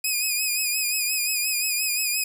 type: tone with vibrato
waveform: 10% pulse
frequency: 2489 Hz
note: D#7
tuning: in tune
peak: -14 dBFS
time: 0.04-2.24 s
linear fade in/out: 5 ms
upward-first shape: sine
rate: 5.7 Hz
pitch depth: 57 cents each way
effects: 9-bit